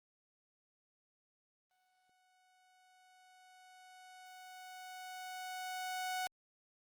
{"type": "tone with exponential growth", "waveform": "sawtooth", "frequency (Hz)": 740, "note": "F#5", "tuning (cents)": 0, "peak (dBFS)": -32, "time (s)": [1.71, 6.27], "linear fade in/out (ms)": 0, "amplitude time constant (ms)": 990, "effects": ["Opus 32 kbps"]}